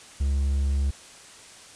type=tone; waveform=triangle; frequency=69.3 Hz; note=C#2; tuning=in tune; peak=-19 dBFS; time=0.2-0.91 s; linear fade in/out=10 ms; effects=white hiss -47 dBFS RMS until 1.75 s + resampled to 22050 Hz